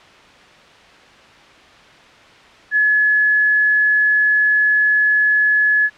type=tone; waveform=sine; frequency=1704 Hz; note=G#6; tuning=44 cents sharp; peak=-11 dBFS; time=2.71-5.9 s; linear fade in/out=50 ms; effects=white hiss -44 dBFS RMS until 5.97 s + low-pass 3000 Hz 12 dB/octave